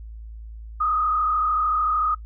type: tone with frequency modulation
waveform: sine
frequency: 1244.5 Hz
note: D#6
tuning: in tune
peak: -19 dBFS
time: 0.8-2.15 s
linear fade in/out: 10 ms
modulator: 33.5 Hz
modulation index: 1.1
effects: noise-tail reverb RT60 0.1 s tail -20 dB re dry + added 55 Hz sine -35 dBFS peak until 2.25 s